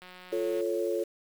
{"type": "click train", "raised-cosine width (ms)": 0.3, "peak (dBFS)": -32, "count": 108, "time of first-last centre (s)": [0.02, 0.608], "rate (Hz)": 182}
{"type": "chord", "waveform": "sine", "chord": "F augmented", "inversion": "none", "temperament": "equal", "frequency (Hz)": [349.2, 440, 554.4], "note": ["F4", "A4", "C#5"], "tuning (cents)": [0, 0, 0], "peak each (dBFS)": [-31, -31, -32], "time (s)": [0.32, 1.04], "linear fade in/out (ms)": 10}
{"effects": ["8-bit"]}